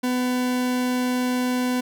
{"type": "tone", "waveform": "40% pulse", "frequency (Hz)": 250.2, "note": "B3", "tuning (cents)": 23, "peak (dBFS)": -20, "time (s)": [0.03, 1.81], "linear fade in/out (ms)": 10, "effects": []}